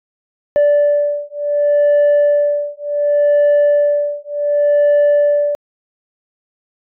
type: beating tone pair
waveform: sine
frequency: 583 / 583.68 Hz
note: D5 / D5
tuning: -13 / -11 cents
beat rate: 0.68 Hz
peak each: -12 dBFS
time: 0.56-5.55 s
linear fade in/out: 0 ms
effects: tanh soft clip ceiling -7 dBFS